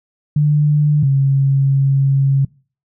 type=tone pair in turn; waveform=sine; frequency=148.6 / 136.93 Hz; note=D3 / C#3; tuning=+21 / -21 cents; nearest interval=minor second; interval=142 cents; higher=first; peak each=-10 dBFS; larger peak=neither; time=0.36-1.03 / 1.03-2.45 s; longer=second; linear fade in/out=5 ms; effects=noise-tail reverb RT60 0.4 s tail -24 dB re dry